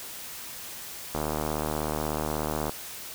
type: click train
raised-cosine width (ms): 1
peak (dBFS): -15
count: 119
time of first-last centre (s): 1.15-2.695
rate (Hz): 76.4
effects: white hiss -40 dBFS RMS until 3.14 s